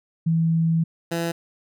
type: tone pair in turn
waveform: sine / 15% pulse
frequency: 163.9 / 168.12 Hz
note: E3 / E3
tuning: -10 / +34 cents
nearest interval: unison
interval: 44 cents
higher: second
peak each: -17 dBFS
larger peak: neither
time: 0.26-0.84 / 1.11-1.32 s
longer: first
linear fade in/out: 10 ms
effects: none